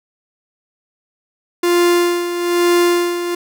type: tone with tremolo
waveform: 45% pulse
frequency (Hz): 349.2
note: F4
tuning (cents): 0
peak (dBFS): -10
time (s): 1.63-3.35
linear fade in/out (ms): 5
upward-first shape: sine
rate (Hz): 1.1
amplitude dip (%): 65
effects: none